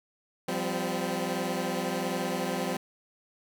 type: chord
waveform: 15% pulse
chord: F suspended second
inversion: none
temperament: equal with one note detuned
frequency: 174.61 / 196 / 256.5 Hz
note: F3 / G3 / C4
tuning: 0 / 0 / -34 cents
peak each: -27 dBFS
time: 0.48-2.77 s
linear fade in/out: 5 ms
effects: none